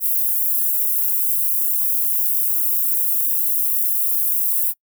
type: high-pass noise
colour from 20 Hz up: white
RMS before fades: -19 dBFS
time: 0-4.74 s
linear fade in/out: 50 ms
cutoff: 12000 Hz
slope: 24 dB/octave
effects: noise-tail reverb RT60 0.1 s tail -25 dB re dry